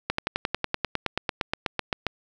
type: slowing click train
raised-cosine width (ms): 0.3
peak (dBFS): -8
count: 19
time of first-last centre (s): 0.1-2.067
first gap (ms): 84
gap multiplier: 1.03
effects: none